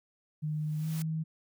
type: tone with pitch glide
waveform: sine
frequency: 152.8 to 158.92 Hz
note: D#3 to D#3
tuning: -31 to +37 cents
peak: -30 dBFS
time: 0.42-1.24 s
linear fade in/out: 20 ms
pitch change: +68 cents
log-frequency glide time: 0.78-0.87 s
type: noise with exponential growth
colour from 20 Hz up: white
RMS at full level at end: -42 dBFS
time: 0.42-1.02 s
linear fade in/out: 0 ms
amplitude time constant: 130 ms
effects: none